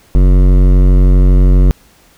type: tone with hard clipping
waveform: sine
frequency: 46.25 Hz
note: F#1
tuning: in tune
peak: -6 dBFS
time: 0.15-1.71 s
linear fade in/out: 0 ms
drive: 15 dB
effects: pink hiss -47 dBFS RMS until 2.17 s